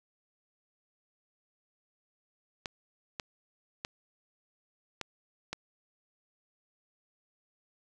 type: clicks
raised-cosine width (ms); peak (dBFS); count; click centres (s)
0.2; -18; 5; 2.658 / 3.198 / 3.849 / 5.013 / 5.53
effects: none